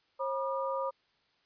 sine tone cluster, 539 / 966 / 1209 Hz, C#5 / B5 / D6, -49 / -39 / +50 cents, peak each -33 / -36 / -37 dBFS, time 0.19-0.91 s, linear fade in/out 20 ms, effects white hiss -71 dBFS RMS until 1.45 s + resampled to 11025 Hz

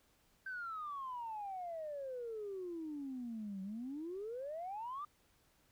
sine exponential two-way sweep, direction down then up, 1568 to 187.4 to 1221 Hz, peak -40 dBFS, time 0.46-5.05 s, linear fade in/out 5 ms, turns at 3.62 s, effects tanh soft clip ceiling -36 dBFS + pink hiss -72 dBFS RMS until 5.71 s

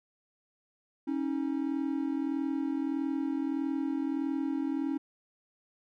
triangle tone pair together, 274.9 / 316.5 Hz, C#4 / D#4, -14 / +30 cents, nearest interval major second, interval 244 cents, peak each -29 / -31 dBFS, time 1.07-4.98 s, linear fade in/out 10 ms, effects none

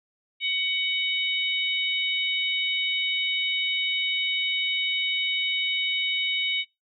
harmonic tone, 748 Hz, F#5, 19 cents sharp, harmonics 3 / 4 / 5, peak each -27 / -28 / -29 dBFS, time 0.4-6.65 s, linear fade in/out 50 ms, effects noise-tail reverb RT60 0.2 s tail -20 dB re dry

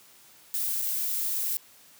violet noise with dropouts, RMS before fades -29 dBFS, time 0.54-1.57 s, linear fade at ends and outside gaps 0 ms, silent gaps 0.816-0.822 s, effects white hiss -55 dBFS RMS until 1.99 s + high-pass 80 Hz 12 dB/octave

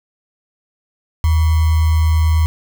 sine tone with sample-and-hold, 79.7 Hz, D#2, 42 cents sharp, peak -10 dBFS, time 1.24-2.46 s, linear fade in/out 0 ms, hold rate 1050 Hz, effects none

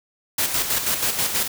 white noise with tremolo, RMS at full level -21 dBFS, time 0.38-1.48 s, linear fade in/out 5 ms, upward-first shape square, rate 6.2 Hz, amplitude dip 50%, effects none

